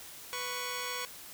10% pulse tone pair together, 493.9 / 1113.3 Hz, B4 / C#6, 0 / +7 cents, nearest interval octave + major second, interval 1407 cents, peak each -30 / -29 dBFS, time 0.33-1.05 s, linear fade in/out 0 ms, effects white hiss -48 dBFS RMS until 1.33 s

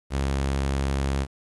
sawtooth tone, 68.3 Hz, C#2, 25 cents flat, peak -19 dBFS, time 0.1-1.27 s, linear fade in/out 50 ms, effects resampled to 24000 Hz + 9-bit

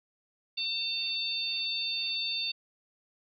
harmonic tone, 902 Hz, A5, 43 cents sharp, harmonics 3 / 4 / 5, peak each -36 / -34 / -33 dBFS, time 0.57-2.52 s, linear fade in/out 10 ms, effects none

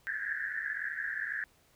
white band-pass noise, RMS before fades -36 dBFS, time 0.07-1.44 s, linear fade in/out 0 ms, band 1600 to 1800 Hz, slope 96 dB/octave, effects pink hiss -66 dBFS RMS until 1.75 s

